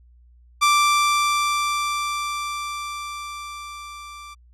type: tone with level ramp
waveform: sawtooth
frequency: 1174.7 Hz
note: D6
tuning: in tune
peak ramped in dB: -10 to -34 dBFS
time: 0.61-4.35 s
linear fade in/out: 20 ms
effects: added 60 Hz sine -49 dBFS peak until 4.53 s + low-pass 10000 Hz 12 dB/octave